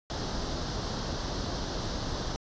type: noise with comb filter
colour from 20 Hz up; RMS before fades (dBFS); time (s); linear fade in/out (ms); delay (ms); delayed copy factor
pink; -33; 0.1-2.36; 0; 0.21; +0.7
effects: resampled to 16000 Hz